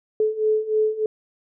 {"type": "beating tone pair", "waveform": "sine", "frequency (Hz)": [430, 433.3], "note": ["A4", "A4"], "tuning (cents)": [-40, -27], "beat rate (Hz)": 3.3, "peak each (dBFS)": [-23, -20], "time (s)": [0.2, 1.06], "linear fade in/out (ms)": 2, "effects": []}